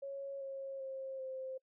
sine tone with pitch steps, 552 / 542.5 / 533.2 / 524 Hz, C#5 / C#5 / C5 / C5, -7 / -37 / +33 / +2 cents, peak -40 dBFS, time 0.02-1.58 s, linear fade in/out 10 ms, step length 390 ms, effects noise-tail reverb RT60 0.1 s tail -25 dB re dry

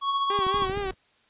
square tone with tremolo, 1108.7 Hz, C#6, in tune, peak -22 dBFS, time 0.01-0.69 s, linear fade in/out 50 ms, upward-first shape triangle, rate 15 Hz, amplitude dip 45%
sawtooth tone with vibrato, 392 Hz, G4, in tune, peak -24 dBFS, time 0.3-0.91 s, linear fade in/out 2 ms, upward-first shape sine, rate 4.6 Hz, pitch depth 71 cents each way
click train, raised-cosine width 3 ms, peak -22 dBFS, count 6, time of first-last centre 0.39-0.775 s, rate 13 Hz
brown noise, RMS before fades -39 dBFS, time 0.53-0.95 s, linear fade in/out 50 ms
effects white hiss -63 dBFS RMS until 1.29 s + resampled to 8000 Hz

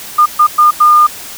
sine tone bursts at uneven times, 1212 Hz, D#6, 46 cents flat, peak -3 dBFS, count 4, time 0.18-0.26 / 0.39-0.47 / 0.58-0.71 / 0.8-1.07 s, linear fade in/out 10 ms, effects white hiss -28 dBFS RMS until 1.37 s

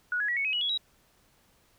sine tone with pitch steps, 1461 / 1678.2 / 1927.8 / 2214 / 2544 / 2922 / 3356 / 3856 Hz, F#6 / G#6 / B6 / C#7 / D#7 / F#7 / G#7 / B7, -22 / +18 / -42 / -3 / +38 / -22 / +17 / -42 cents, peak -26 dBFS, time 0.12-0.776 s, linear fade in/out 2 ms, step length 82 ms, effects pink hiss -65 dBFS RMS until 1.78 s

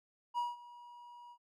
triangle tone with ADSR envelope, 962 Hz, B5, 46 cents flat, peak -29 dBFS, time 0.34-1.38 s, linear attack 40 ms, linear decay 180 ms, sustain -20 dB, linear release 67 ms, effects none

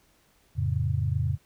sine chord, F augmented, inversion none, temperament equal with one note detuned, 87.31 / 110 / 137.71 Hz, F2 / A2 / C#3, 0 / 0 / -11 cents, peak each -28 dBFS, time 0.55-1.38 s, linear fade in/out 50 ms, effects pink hiss -64 dBFS RMS until 1.45 s

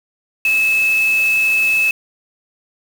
sine tone in noise, 2600 Hz, E7, 24 cents flat, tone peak -12 dBFS, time 0.45-1.91 s, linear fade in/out 2 ms, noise white, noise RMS -30 dBFS, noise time 0.45-1.91 s, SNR +15 dB, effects none

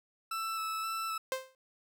40% pulse tone with vibrato, 1318.5 Hz, E6, in tune, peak -33 dBFS, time 0.31-1.18 s, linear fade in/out 5 ms, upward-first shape square, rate 1.9 Hz, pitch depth 12 cents each way
sawtooth tone with exponential decay, 523 Hz, C5, 1 cent flat, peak -25 dBFS, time 1.32-1.55 s, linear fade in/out 1 ms, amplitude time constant 48 ms
effects none

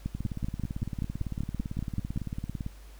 two click trains, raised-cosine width 5 ms, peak -18 / -21 dBFS, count 12 / 46, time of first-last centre 0.06-2.175 / 0.15-2.664 s, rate 5.2 / 17.9 Hz, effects added 50 Hz sine -46 dBFS peak until 2.99 s + pink hiss -57 dBFS RMS until 2.99 s

